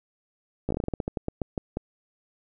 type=slowing click train; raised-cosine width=2 ms; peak=-14 dBFS; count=16; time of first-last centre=0.69-1.771 s; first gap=15 ms; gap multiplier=1.2; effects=none